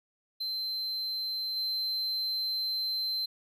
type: tone with level steps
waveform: triangle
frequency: 4100 Hz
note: C8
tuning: 36 cents flat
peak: -30 / -28 dBFS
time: 0.4-3.26 s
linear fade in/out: 10 ms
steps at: 1.56 s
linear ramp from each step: 10 ms
effects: none